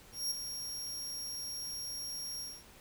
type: tone with ADSR envelope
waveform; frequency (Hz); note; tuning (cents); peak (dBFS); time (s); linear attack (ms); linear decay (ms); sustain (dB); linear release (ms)
sawtooth; 5588; F8; 0; -28; 0.12-2.64; 190; 11; -8; 230
effects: pink hiss -57 dBFS RMS until 2.8 s